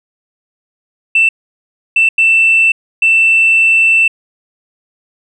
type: tone bursts at uneven times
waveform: sine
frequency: 2670 Hz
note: E7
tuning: 22 cents sharp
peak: -5 dBFS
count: 4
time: 1.15-1.29 / 1.96-2.09 / 2.18-2.72 / 3.02-4.08 s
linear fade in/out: 5 ms
effects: tanh soft clip ceiling -2 dBFS